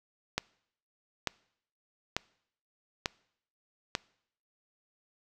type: click train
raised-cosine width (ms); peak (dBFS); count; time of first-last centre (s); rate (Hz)
0.2; -11; 5; 0.38-3.951; 1.12
effects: noise-tail reverb RT60 0.7 s tail -24 dB re dry